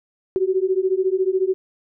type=beating tone pair; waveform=sine; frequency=370 / 384 Hz; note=F#4 / G4; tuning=0 / -36 cents; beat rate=14 Hz; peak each=-20 dBFS; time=0.36-1.54 s; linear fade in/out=0 ms; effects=none